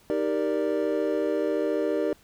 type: chord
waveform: triangle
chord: Eb major seventh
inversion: none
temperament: equal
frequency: 311.1 / 392 / 466.2 / 587.3 Hz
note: Eb4 / G4 / Bb4 / D5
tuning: 0 / 0 / 0 / 0 cents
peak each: -27 dBFS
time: 0.1-2.13 s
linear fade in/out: 0 ms
effects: pink hiss -58 dBFS RMS until 2.23 s